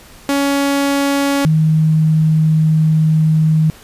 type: tone pair in turn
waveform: sawtooth / sine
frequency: 280 / 157.14 Hz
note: C#4 / D#3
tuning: +18 / +17 cents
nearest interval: minor seventh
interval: 1001 cents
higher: first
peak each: -9 dBFS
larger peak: neither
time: 0.29-1.45 / 1.45-3.7 s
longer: second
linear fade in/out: 0 ms
effects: pink hiss -41 dBFS RMS until 3.83 s + resampled to 32000 Hz